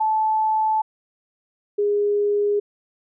sine tone pair in turn, 871 / 411.1 Hz, A5 / G#4, -18 / -18 cents, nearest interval octave + minor second, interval 1300 cents, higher first, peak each -17 dBFS, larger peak neither, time 0-0.82 / 1.78-2.6 s, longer neither, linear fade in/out 10 ms, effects none

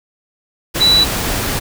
sine tone in noise, 3949 Hz, B7, 1 cent flat, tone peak -8 dBFS, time 0.8-1.05 s, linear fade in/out 20 ms, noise pink, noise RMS -19 dBFS, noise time 0.74-1.6 s, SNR +8 dB, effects none

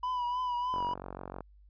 triangle tone with vibrato, 988 Hz, B5, in tune, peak -28 dBFS, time 0.03-0.94 s, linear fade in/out 5 ms, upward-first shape triangle, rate 3.3 Hz, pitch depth 50 cents each way
click train, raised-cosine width 1 ms, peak -26 dBFS, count 32, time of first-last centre 0.74-1.407 s, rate 46.5 Hz
effects added 50 Hz sine -55 dBFS peak until 1.69 s + resampled to 11025 Hz

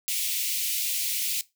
white high-pass noise, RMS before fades -28 dBFS, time 0.08-1.41 s, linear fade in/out 0 ms, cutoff 2200 Hz, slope 48 dB/octave, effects noise-tail reverb RT60 0.2 s tail -18 dB re dry

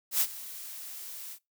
blue noise with ADSR envelope, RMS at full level -24 dBFS, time 0.11-1.39 s, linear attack 100 ms, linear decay 54 ms, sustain -18 dB, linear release 72 ms, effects noise-tail reverb RT60 0.2 s tail -22 dB re dry

